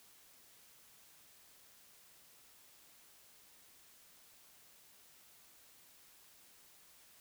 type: silence
effects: white hiss -63 dBFS RMS until 7.2 s